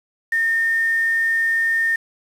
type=tone with quantisation; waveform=sine; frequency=1822 Hz; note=A#6; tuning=40 cents flat; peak=-16 dBFS; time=0.32-1.96 s; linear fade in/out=5 ms; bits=6; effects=low-pass 11000 Hz 12 dB/octave